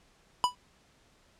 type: tone with exponential decay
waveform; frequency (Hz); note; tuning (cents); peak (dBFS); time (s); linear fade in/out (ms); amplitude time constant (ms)
square; 988; B5; 0; -19; 0.44-0.55; 0; 23
effects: pink hiss -64 dBFS RMS until 1.39 s + low-pass 8000 Hz 12 dB/octave